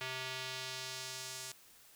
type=tone with band-pass filter sweep; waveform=square; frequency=129.8 Hz; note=C3; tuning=13 cents flat; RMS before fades=-43 dBFS; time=0.01-1.52 s; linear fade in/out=0 ms; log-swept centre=2700 to 7500 Hz; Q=1.1; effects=white hiss -61 dBFS RMS until 1.95 s